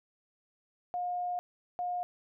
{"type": "tone bursts at uneven times", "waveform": "sine", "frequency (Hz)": 714, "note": "F5", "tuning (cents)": 38, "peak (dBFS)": -31, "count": 2, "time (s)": [[0.94, 1.39], [1.79, 2.03]], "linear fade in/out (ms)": 0, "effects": []}